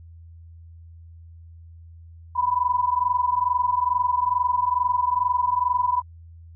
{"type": "tone pair together", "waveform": "sine", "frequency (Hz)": [979.7, 1002], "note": ["B5", "B5"], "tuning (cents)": [-14, 25], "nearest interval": "unison", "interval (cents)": 39, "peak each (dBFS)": -22, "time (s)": [2.35, 6.02], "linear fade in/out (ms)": 20, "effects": ["added 83 Hz sine -42 dBFS peak until 6.55 s"]}